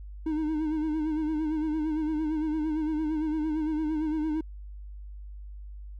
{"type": "tone with vibrato", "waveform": "triangle", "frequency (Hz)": 310, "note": "D#4", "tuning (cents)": -6, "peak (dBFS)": -24, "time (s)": [0.26, 4.41], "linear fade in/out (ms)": 5, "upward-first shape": "sine", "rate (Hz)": 8.8, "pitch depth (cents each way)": 56, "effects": ["added 50 Hz sine -39 dBFS peak until 5.99 s"]}